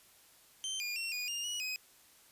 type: tone with pitch steps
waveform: 25% pulse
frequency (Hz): 3113 / 2420 / 2723 / 2456 / 2816 / 2916 / 2518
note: G7 / D#7 / F7 / D#7 / F7 / F#7 / D#7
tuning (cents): -13 / -49 / -44 / -23 / +14 / -26 / +20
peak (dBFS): -32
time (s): 0.64-1.76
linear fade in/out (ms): 0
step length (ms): 160
effects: white hiss -62 dBFS RMS until 2.31 s + resampled to 32000 Hz